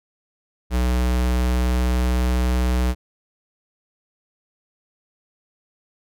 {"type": "tone with pitch glide", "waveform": "square", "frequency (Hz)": [61.74, 62.1], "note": ["B1", "B1"], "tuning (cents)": [0, 10], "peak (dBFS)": -18, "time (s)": [0.7, 2.95], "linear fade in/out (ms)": 50, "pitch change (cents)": 10, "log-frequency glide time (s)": [0.92, 2.69], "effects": []}